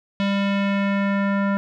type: tone with low-pass filter sweep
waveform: square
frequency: 198.8 Hz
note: G3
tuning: 25 cents sharp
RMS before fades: -21 dBFS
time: 0.2-1.57 s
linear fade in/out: 0 ms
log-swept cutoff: 3300 to 1500 Hz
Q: 2
effects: none